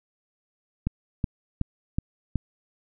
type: click train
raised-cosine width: 5 ms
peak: -12 dBFS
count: 5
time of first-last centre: 0.87-2.357 s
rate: 2.69 Hz
effects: none